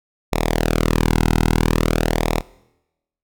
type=tone with flanger; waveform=sawtooth; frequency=40 Hz; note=D#1; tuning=49 cents sharp; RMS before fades=-18 dBFS; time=0.32-2.41 s; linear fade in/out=10 ms; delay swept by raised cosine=0.65 to 1.75 ms; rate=0.49 Hz; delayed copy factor=-0.7; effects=noise-tail reverb RT60 0.9 s tail -22 dB re dry